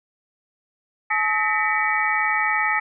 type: tone cluster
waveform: sine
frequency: 856 / 1274 / 1825 / 1983 / 2266 Hz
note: A5 / D#6 / A#6 / B6 / C#7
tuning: -48 / +41 / -37 / +7 / +37 cents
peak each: -25 dBFS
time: 1.1-2.8 s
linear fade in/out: 10 ms
effects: none